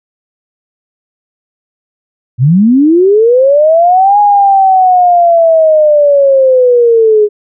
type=linear two-way sweep; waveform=sine; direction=up then down; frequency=113.5 to 830.6 to 412.5 Hz; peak=-3 dBFS; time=2.38-7.29 s; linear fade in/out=50 ms; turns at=4.19 s; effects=none